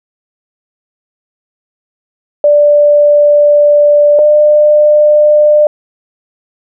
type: tone pair in turn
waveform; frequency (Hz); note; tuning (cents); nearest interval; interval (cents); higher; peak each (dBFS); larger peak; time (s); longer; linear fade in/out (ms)
sine; 587.3 / 598.9; D5 / D5; 0 / +34; unison; 34; second; -3; neither; 2.44-4.19 / 4.19-5.67; first; 2
effects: none